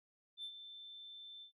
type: tone with ADSR envelope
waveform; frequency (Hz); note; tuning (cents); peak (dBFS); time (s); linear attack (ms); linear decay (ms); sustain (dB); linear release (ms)
sine; 3545; A7; +12; -39; 0.37-1.52; 67; 73; -10; 100
effects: noise-tail reverb RT60 0.1 s tail -18 dB re dry + tanh soft clip ceiling -40 dBFS